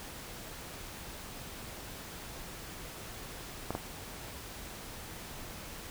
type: clicks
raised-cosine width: 1 ms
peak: -19 dBFS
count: 2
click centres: 3.706 / 3.751 s
effects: pink hiss -45 dBFS RMS until 5.9 s